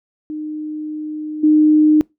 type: tone with level steps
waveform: sine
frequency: 305.8 Hz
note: D#4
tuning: 30 cents flat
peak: -23 / -8 dBFS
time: 0.3-2.01 s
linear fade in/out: 0 ms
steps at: 1.43 s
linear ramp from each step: 10 ms
effects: noise-tail reverb RT60 0.2 s tail -25 dB re dry